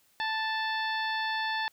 harmonic tone, 880 Hz, A5, in tune, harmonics 1 / 2 / 3 / 4 / 5 / 6, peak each -32 / -32 / -41 / -38 / -41 / -51 dBFS, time 0.2-1.68 s, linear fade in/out 0 ms, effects white hiss -66 dBFS RMS until 1.72 s

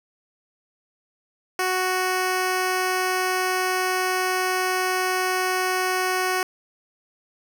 10% pulse tone, 370 Hz, F#4, in tune, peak -13 dBFS, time 1.59-6.43 s, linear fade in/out 2 ms, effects none

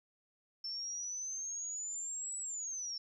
sine exponential two-way sweep, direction up then down, 5360 to 7910 to 5360 Hz, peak -38 dBFS, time 0.64-2.98 s, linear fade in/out 5 ms, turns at 2.39 s, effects 13-bit

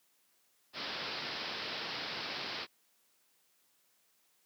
white low-pass noise, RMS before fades -40 dBFS, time 0.73-2.67 s, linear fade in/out 50 ms, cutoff 5200 Hz, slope 96 dB/octave, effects white hiss -72 dBFS RMS until 4.45 s + high-pass 150 Hz 12 dB/octave

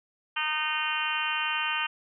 harmonic tone, 307.5 Hz, D#4, 20 cents flat, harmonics 3 / 4 / 5 / 6 / 7 / 8 / 9 / 10, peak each -35 / -34 / -34 / -37 / -41 / -35 / -32 / -34 dBFS, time 0.36-1.87 s, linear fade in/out 10 ms, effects none

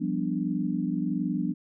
sine chord, G dominant seventh, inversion third, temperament equal, 174.61 / 196 / 246.9 / 293.7 Hz, F3 / G3 / B3 / D4, 0 / 0 / 0 / 0 cents, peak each -31 dBFS, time 0-1.54 s, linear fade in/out 20 ms, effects none

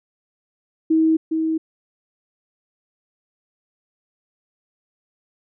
sine tone with echo, 319.9 Hz, D#4, 48 cents sharp, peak -13 dBFS, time 0.9-1.17 s, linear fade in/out 10 ms, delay 410 ms, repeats 1, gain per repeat -5 dB, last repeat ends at 1.58 s, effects none

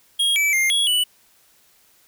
square tone with pitch steps, 3274 / 2307 / 2113 / 3336 / 2964 Hz, G#7 / D7 / C7 / G#7 / F#7, -25 / -31 / +16 / +7 / +2 cents, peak -17 dBFS, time 0.19-1.04 s, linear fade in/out 10 ms, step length 170 ms, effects white hiss -57 dBFS RMS until 2.07 s

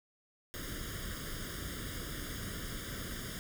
pink noise with comb filter, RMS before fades -41 dBFS, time 0.54-3.39 s, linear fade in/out 0 ms, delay 0.59 ms, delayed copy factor +0.95, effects none

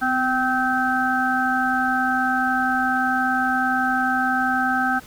harmonic tone with a mistuned harmonic, 258.6 Hz, C4, 20 cents flat, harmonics 1 / 3 / 5 / 6, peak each -25 / -23 / -26 / -22 dBFS, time 0.01-5 s, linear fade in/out 20 ms, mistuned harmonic 1, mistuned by -26 cents, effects pink hiss -45 dBFS RMS until 5.06 s

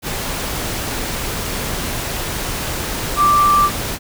sine tone in noise, 1174.7 Hz, D6, in tune, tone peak -10 dBFS, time 3.16-3.7 s, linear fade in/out 50 ms, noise pink, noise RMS -23 dBFS, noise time 0.02-3.99 s, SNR +10 dB, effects none

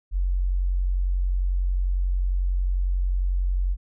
sine tone, 45.56 Hz, F#1, 26 cents flat, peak -20 dBFS, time 0.11-3.77 s, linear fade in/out 50 ms, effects none

